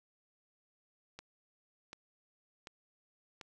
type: click train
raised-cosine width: 0.2 ms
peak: -29 dBFS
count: 4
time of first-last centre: 1.19-3.412 s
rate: 1.35 Hz
effects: none